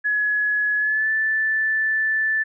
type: tone with pitch glide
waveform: sine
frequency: 1691 to 1756.7 Hz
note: G#6 to A6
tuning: +31 to -3 cents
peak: -18 dBFS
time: 0.04-2.44 s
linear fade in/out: 20 ms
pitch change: +66 cents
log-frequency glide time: 0.77-1.1 s
effects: none